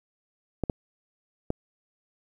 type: clicks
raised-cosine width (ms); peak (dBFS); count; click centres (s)
2; -13; 3; 0.637 / 0.698 / 1.504
effects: 9-bit